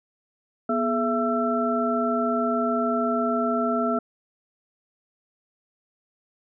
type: tone cluster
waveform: sine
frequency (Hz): 243.4 / 423.6 / 670 / 1336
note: B3 / G#4 / E5 / E6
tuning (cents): -25 / +34 / +28 / +23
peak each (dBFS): -25 / -29 / -26 / -27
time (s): 0.69-3.99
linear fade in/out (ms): 5
effects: none